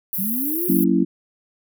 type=high-pass noise; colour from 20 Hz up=pink; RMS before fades=-25 dBFS; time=0.13-0.84 s; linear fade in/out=0 ms; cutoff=11000 Hz; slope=96 dB/octave
type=linear sweep; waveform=sine; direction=up; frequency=180 to 370 Hz; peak=-24 dBFS; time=0.18-0.69 s; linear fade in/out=10 ms
type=chord; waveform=sine; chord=F# dominant seventh; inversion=none; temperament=just; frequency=185 / 231.2 / 277.5 / 333 Hz; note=F#3 / A#3 / C#4 / E4; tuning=0 / -14 / +2 / +18 cents; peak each=-20 / -21 / -20 / -20 dBFS; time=0.68-1.05 s; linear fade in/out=20 ms
effects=none